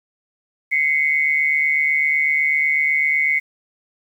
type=tone pair together; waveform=sine; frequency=2055 / 2203 Hz; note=C7 / C#7; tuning=-32 / -11 cents; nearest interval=minor second; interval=121 cents; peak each=-18 dBFS; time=0.71-3.4 s; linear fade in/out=20 ms; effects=8-bit